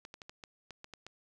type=clicks; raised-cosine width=0.2 ms; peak=-29 dBFS; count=9; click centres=0.051 / 0.141 / 0.218 / 0.295 / 0.438 / 0.707 / 0.844 / 0.937 / 1.066 s; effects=none